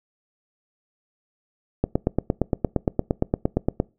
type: click train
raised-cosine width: 2 ms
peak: -6 dBFS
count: 18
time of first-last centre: 1.84-3.801 s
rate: 8.67 Hz
effects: noise-tail reverb RT60 0.3 s tail -24 dB re dry